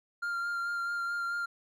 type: tone with vibrato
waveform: triangle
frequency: 1394 Hz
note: F6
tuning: 4 cents flat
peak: -29 dBFS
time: 0.22-1.46 s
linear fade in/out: 10 ms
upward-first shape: sine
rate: 4.6 Hz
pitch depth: 16 cents each way
effects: none